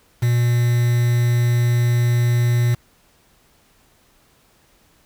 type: tone with quantisation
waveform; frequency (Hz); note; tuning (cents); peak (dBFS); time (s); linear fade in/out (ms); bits
triangle; 120; B2; -49; -12; 0.22-2.75; 10; 5
effects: pink hiss -57 dBFS RMS until 5.05 s